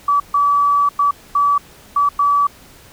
sine tone bursts at uneven times, 1148 Hz, D6, 40 cents flat, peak -11 dBFS, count 6, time 0.08-0.2 / 0.34-0.89 / 0.99-1.11 / 1.35-1.58 / 1.96-2.09 / 2.19-2.47 s, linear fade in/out 5 ms, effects pink hiss -44 dBFS RMS until 2.92 s

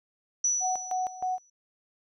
sine tone with exponential decay, 5920 Hz, F#8, in tune, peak -21 dBFS, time 0.44-1.5 s, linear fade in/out 5 ms, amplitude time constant 230 ms
sine tone with tremolo, 740 Hz, F#5, in tune, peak -26 dBFS, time 0.6-1.39 s, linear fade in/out 50 ms, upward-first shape square, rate 3.2 Hz, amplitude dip 80%
effects none

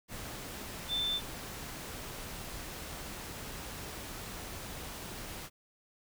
sine tone in noise, 3543 Hz, A7, 11 cents sharp, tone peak -30 dBFS, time 0.88-1.21 s, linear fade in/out 50 ms, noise pink, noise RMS -43 dBFS, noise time 0.08-5.5 s, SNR +10 dB, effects none

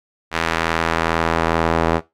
sawtooth tone with band-pass filter sweep, 82.3 Hz, E2, 2 cents flat, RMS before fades -19 dBFS, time 0.31-2.01 s, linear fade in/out 50 ms, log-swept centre 1900 to 730 Hz, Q 0.81, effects noise-tail reverb RT60 0.2 s tail -18 dB re dry

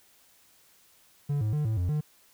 triangle tone with pitch steps, 143.8 / 107.3 / 149.9 / 110 / 88.8 / 150.8 Hz, D3 / A2 / D3 / A2 / F2 / D3, -36 / -43 / +36 / 0 / +29 / +46 cents, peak -23 dBFS, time 1.29-2.01 s, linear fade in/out 10 ms, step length 120 ms, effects white hiss -61 dBFS RMS until 2.33 s

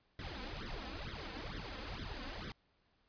pink noise with flanger, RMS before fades -44 dBFS, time 0.19-2.52 s, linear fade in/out 2 ms, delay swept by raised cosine 0.54 to 3.94 ms, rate 2.2 Hz, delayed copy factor +0.95, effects pink hiss -75 dBFS RMS until 3.08 s + resampled to 11025 Hz

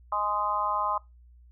harmonic tone, 207.7 Hz, G#3, in tune, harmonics 3 / 4 / 5 / 6, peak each -36 / -32 / -28 / -31 dBFS, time 0.12-0.98 s, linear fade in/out 5 ms, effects noise-tail reverb RT60 0.2 s tail -21 dB re dry + added 60 Hz sine -51 dBFS peak until 1.51 s

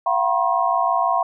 sine tone cluster, 685 / 745 / 967 / 1073 Hz, F5 / F#5 / B5 / C6, -34 / +12 / -37 / +43 cents, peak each -22 dBFS, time 0.06-1.23 s, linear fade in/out 5 ms, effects none

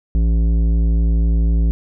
sine tone with tanh clipping, 56 Hz, A1, 31 cents sharp, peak -14 dBFS, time 0.15-1.71 s, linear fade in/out 0 ms, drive 12 dB, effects none

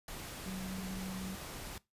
sine tone in noise, 188 Hz, F#3, 28 cents sharp, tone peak -39 dBFS, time 0.46-1.35 s, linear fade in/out 2 ms, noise pink, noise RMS -45 dBFS, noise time 0.08-1.78 s, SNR +3 dB, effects noise-tail reverb RT60 0.2 s tail -20 dB re dry + resampled to 32000 Hz

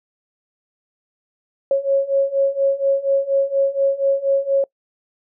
sine beating tone pair, 547 / 551.2 Hz, C#5 / C#5, -23 / -10 cents, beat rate 4.2 Hz, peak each -19 / -17 dBFS, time 1.71-4.64 s, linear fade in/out 2 ms, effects noise-tail reverb RT60 0.1 s tail -24 dB re dry

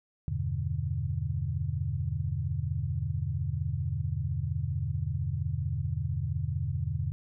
sine chord, E minor seventh, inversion none, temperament equal, 82.41 / 98 / 123.47 / 146.83 Hz, E2 / G2 / B2 / D3, 0 / 0 / 0 / 0 cents, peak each -34 dBFS, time 0.28-7.12 s, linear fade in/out 0 ms, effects none

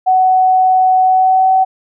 sine tone with pitch glide, 747 to 757 Hz, F#5 to F#5, +16 to +39 cents, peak -7 dBFS, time 0.06-1.65 s, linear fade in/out 20 ms, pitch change +23 cents, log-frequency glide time 1.02-1.5 s, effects none

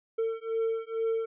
triangle beating tone pair, 450 / 452.2 Hz, A4 / A4, +39 / +47 cents, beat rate 2.2 Hz, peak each -29 dBFS, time 0.18-1.26 s, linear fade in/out 10 ms, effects resampled to 8000 Hz

